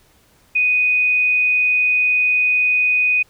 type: tone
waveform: sine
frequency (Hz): 2489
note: D#7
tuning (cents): 0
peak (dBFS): -13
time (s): 0.55-3.23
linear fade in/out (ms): 10
effects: pink hiss -55 dBFS RMS until 3.29 s